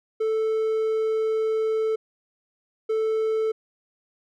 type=tone pair in turn; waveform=triangle; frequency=440 / 440 Hz; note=A4 / A4; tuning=0 / 0 cents; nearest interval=unison; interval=0 cents; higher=neither; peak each=-19 dBFS; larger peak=neither; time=0.2-1.96 / 2.89-3.52 s; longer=first; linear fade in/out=10 ms; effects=none